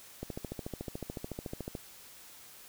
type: click train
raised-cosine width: 2 ms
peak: -24 dBFS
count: 22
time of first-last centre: 0.23-1.752 s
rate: 13.8 Hz
effects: white hiss -53 dBFS RMS until 2.68 s